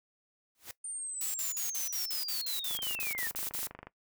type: noise with exponential growth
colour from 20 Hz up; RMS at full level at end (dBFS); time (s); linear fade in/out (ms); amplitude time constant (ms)
white; -39; 0.55-0.71; 1; 33
type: linear sweep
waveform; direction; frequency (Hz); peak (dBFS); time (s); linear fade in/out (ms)
sine; down; 9010 to 1760; -36; 0.84-3.28; 5
type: noise bursts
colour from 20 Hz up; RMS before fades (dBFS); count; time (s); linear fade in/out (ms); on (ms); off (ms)
blue; -36; 14; 1.21-3.667; 0; 130; 49
type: click train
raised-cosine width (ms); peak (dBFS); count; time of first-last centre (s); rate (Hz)
0.5; -29; 30; 2.71-3.87; 25
effects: noise-tail reverb RT60 0.1 s tail -18 dB re dry